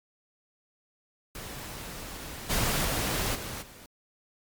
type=noise with level steps; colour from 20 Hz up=pink; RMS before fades=-40 / -27 / -29 / -37 / -49 dBFS; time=1.35-3.86 s; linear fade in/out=2 ms; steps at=2.49 / 2.84 / 3.34 / 3.61 s; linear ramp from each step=20 ms; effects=MP3 96 kbps